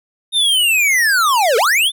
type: linear two-way sweep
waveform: square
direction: down then up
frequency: 3699 to 419.3 to 3644 Hz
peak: -12 dBFS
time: 0.32-1.92 s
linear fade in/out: 50 ms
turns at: 1.57 s
effects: none